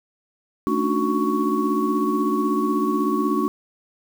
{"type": "tone cluster", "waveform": "sine", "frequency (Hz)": [220.6, 285.6, 301.8, 366.5, 1115], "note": ["A3", "D4", "D4", "F#4", "C#6"], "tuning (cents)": [5, -48, 47, -16, 10], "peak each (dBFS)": -25, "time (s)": [0.67, 3.48], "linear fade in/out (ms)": 0, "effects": ["7-bit"]}